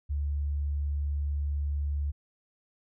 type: tone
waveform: sine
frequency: 72.2 Hz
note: D2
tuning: 29 cents flat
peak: -27 dBFS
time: 0.09-2.12 s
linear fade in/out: 20 ms
effects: none